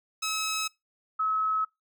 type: tone pair in turn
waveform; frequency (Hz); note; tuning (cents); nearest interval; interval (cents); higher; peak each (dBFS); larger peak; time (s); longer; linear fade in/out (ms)
10% pulse / sine; 1288 / 1288; E6 / E6; -41 / -41; unison; 0; neither; -20 / -24; first; 0.22-0.68 / 1.19-1.65; neither; 10
effects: noise-tail reverb RT60 0.2 s tail -24 dB re dry